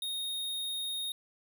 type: tone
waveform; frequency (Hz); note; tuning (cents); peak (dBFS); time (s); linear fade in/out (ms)
square; 3715; A#7; -7; -34; 0.02-1.12; 2
effects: none